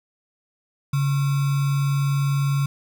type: tone with sample-and-hold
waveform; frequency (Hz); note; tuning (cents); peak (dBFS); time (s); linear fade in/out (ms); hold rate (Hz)
sine; 140; C#3; +18; -18; 0.93-2.66; 5; 1225
effects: none